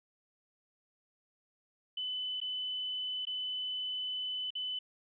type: tone with dropouts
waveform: sine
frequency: 3011 Hz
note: F#7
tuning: 30 cents sharp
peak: -34 dBFS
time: 1.97-4.79 s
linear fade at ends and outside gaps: 5 ms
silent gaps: 2.403-2.414 / 3.253-3.269 / 4.505-4.552 s
effects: none